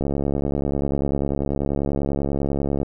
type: click train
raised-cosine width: 2 ms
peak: -10 dBFS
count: 199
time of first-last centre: 0.01-2.831 s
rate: 70.2 Hz
effects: none